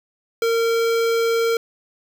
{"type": "tone with notch filter", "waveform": "square", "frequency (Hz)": 459.2, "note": "A#4", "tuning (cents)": -26, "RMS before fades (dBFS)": -19, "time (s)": [0.42, 1.57], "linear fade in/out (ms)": 2, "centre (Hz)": 10000, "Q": 1.4, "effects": []}